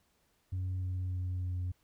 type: tone with pitch steps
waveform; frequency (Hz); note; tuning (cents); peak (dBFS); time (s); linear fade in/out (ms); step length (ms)
sine; 92.5 / 91.75 / 91.02 / 90.28; F#2 / F#2 / F#2 / F#2; 0 / -14 / -28 / -42; -30; 0.52-1.72; 10; 300
effects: tanh soft clip ceiling -31 dBFS + pink hiss -73 dBFS RMS until 1.83 s